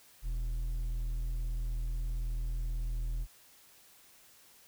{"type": "tone with hard clipping", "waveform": "sine", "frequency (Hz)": 40.8, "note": "E1", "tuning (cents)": -17, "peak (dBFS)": -33, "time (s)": [0.22, 3.27], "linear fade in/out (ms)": 50, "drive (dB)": 5, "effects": ["white hiss -60 dBFS RMS until 4.67 s"]}